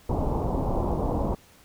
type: low-pass noise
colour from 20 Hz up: pink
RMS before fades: -26 dBFS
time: 0.09-1.35 s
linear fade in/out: 5 ms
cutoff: 990 Hz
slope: 48 dB/octave
effects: pink hiss -55 dBFS RMS until 1.64 s